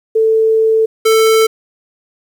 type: tone pair in turn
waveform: sine / square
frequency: 443.2 / 443.2 Hz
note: A4 / A4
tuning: +13 / +13 cents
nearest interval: unison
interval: 0 cents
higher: neither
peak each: -8 dBFS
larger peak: neither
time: 0.15-0.86 / 1.05-1.47 s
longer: first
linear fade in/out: 10 ms
effects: 8-bit